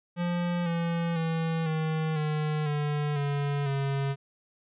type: tone with pitch steps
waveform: square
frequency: 174.61 / 168.86 / 163.29 / 157.91 / 152.71 / 147.68 / 142.81 / 138.11 Hz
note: F3 / E3 / E3 / D#3 / D#3 / D3 / D3 / C#3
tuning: 0 / +42 / -16 / +26 / -32 / +10 / -48 / -6 cents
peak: -27 dBFS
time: 0.16-4.16 s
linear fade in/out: 50 ms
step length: 500 ms
effects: resampled to 8000 Hz